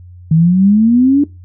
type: exponential sweep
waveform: sine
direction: up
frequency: 155.56 to 293.7 Hz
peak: -6 dBFS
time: 0.31-1.24 s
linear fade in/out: 5 ms
effects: noise-tail reverb RT60 0.2 s tail -18 dB re dry + added 89 Hz sine -33 dBFS peak until 1.44 s